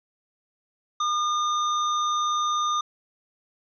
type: tone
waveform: square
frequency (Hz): 1213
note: D#6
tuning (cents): -44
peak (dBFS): -23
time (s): 1-2.81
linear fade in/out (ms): 5
effects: resampled to 16000 Hz